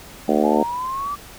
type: harmonic tone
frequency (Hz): 75.1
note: D2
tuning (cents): +39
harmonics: 3 / 4 / 5 / 6 / 7 / 8 / 9 / 10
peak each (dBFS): -21 / -22 / -23 / -24 / -24 / -25 / -26 / -26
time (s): 0.28-0.63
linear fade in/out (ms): 5
type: linear sweep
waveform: sine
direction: up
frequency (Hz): 830.6 to 1174.7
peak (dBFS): -23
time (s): 0.43-1.16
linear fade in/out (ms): 20
effects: pink hiss -41 dBFS RMS until 1.38 s